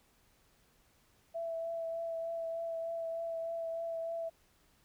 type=tone with vibrato; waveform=sine; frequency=663 Hz; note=E5; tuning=10 cents sharp; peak=-35 dBFS; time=1.34-4.3 s; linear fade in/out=20 ms; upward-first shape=triangle; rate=3.3 Hz; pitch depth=18 cents each way; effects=pink hiss -69 dBFS RMS until 4.84 s